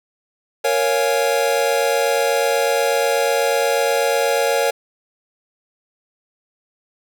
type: chord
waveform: square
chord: Bb minor seventh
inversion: none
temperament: equal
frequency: 466.2 / 554.4 / 698.5 / 830.6 Hz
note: Bb4 / Db5 / F5 / Ab5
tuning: 0 / 0 / 0 / 0 cents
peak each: -21 / -20 / -25 / -25 dBFS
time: 0.64-4.71 s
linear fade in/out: 10 ms
effects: none